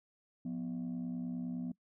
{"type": "tone pair together", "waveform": "sine", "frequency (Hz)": [177.12, 246.9], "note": ["F3", "B3"], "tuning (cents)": [25, 0], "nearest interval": "tritone", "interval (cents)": 575, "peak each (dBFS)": [-38, -36], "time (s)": [0.45, 1.72], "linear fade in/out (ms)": 5, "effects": ["noise-tail reverb RT60 0.1 s tail -23 dB re dry", "tanh soft clip ceiling -33 dBFS"]}